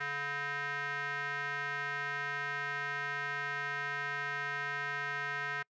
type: tone with band-pass filter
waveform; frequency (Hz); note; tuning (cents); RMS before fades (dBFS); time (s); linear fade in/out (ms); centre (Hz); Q
square; 142.7; D3; -49; -37; 0-5.63; 10; 1700; 4
effects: noise-tail reverb RT60 0.1 s tail -26 dB re dry + resampled to 16000 Hz